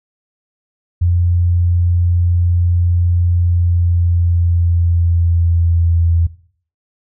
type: tone with pitch glide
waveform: sine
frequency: 87.31 to 84.04 Hz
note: F2 to E2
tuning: 0 to +34 cents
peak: -10 dBFS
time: 1.01-6.27 s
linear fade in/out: 10 ms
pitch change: -66 cents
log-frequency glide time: 3.35-6.15 s
effects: noise-tail reverb RT60 0.5 s tail -17 dB re dry